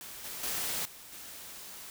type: noise with level steps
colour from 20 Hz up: white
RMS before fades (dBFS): -45 / -41 / -34 / -50 / -46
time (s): 0.01-1.9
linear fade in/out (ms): 0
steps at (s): 0.24 / 0.43 / 0.85 / 1.12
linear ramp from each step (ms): 5
effects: none